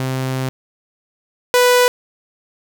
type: tone pair in turn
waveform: sawtooth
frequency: 130.81 / 493.9 Hz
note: C3 / B4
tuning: 0 / 0 cents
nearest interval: octave + major seventh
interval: 2300 cents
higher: second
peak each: -15 / -6 dBFS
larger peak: second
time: 0-0.49 / 1.54-1.88 s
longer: first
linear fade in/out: 0 ms
effects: none